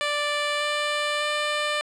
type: tone with pitch steps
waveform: 10% pulse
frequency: 587.3 / 591.4 / 595.5 Hz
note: D5 / D5 / D5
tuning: 0 / +12 / +24 cents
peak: -15 dBFS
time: 0.01-1.81 s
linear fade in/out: 0 ms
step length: 600 ms
effects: low-pass 7000 Hz 12 dB/octave